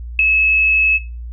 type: tone with ADSR envelope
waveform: sine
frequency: 2589 Hz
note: E7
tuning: 32 cents flat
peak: -5 dBFS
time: 0.19-0.99 s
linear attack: 3 ms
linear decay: 4 ms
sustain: -6 dB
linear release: 32 ms
effects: noise-tail reverb RT60 0.3 s tail -17 dB re dry + added 59 Hz sine -26 dBFS peak until 1.32 s